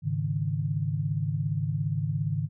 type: chord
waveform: sine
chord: Ab suspended fourth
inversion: none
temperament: just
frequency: 103.83 / 138.43 / 155.74 Hz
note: Ab2 / Db3 / Eb3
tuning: 0 / -2 / +2 cents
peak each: -31 / -30 / -29 dBFS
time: 0.02-2.49 s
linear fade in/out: 50 ms
effects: none